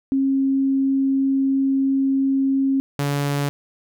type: tone pair in turn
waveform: sine / sawtooth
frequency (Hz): 270.3 / 142.73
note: C#4 / D3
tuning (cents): -44 / -49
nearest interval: major seventh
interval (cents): 1105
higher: first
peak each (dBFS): -16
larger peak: neither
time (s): 0.12-2.8 / 2.99-3.49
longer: first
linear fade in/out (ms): 0
effects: none